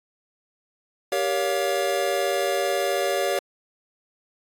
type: chord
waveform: square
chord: G half-diminished seventh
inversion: none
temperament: just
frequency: 392 / 470.4 / 564.5 / 705.6 Hz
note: G4 / Bb4 / Db5 / F5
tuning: 0 / +16 / +31 / +18 cents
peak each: -28 / -31 / -26 / -29 dBFS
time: 1.12-3.39 s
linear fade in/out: 2 ms
effects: AAC 64 kbps